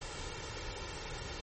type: noise with comb filter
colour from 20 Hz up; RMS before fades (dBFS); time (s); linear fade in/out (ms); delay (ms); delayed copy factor
pink; -42; 0.01-1.41; 10; 2.2; +0.6
effects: MP3 32 kbps